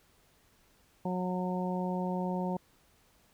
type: harmonic tone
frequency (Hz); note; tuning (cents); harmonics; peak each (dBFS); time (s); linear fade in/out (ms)
182.2; F#3; -26; 1 / 2 / 3 / 4 / 5; -32 / -39 / -39 / -41 / -39; 1.05-2.57; 5
effects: pink hiss -66 dBFS RMS until 3.33 s